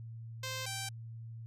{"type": "tone pair in turn", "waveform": "5% pulse", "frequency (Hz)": [521, 780.6], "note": ["C5", "G5"], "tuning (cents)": [-7, -8], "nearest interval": "perfect fifth", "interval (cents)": 699, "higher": "second", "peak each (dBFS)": -26, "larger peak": "neither", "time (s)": [[0.43, 0.66], [0.66, 0.89]], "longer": "neither", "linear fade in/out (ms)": 5, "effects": ["added 114 Hz sine -43 dBFS peak until 1.46 s", "resampled to 32000 Hz"]}